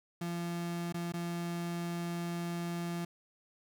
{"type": "tone with dropouts", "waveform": "35% pulse", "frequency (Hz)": 171.6, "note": "F3", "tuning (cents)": -30, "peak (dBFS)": -33, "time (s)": [0.21, 3.05], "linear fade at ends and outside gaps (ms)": 5, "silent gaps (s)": [[0.925, 0.942], [1.122, 1.137]], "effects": []}